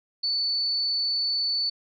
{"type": "tone", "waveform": "sine", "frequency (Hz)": 4482, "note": "C#8", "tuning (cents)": 18, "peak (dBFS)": -23, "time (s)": [0.23, 1.7], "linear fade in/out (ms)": 10, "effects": []}